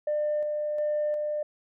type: tone with tremolo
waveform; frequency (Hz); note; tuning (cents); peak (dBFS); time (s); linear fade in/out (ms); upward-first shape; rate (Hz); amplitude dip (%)
sine; 599; D5; +34; -23; 0.07-1.43; 5; square; 1.4; 30
effects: tanh soft clip ceiling -21 dBFS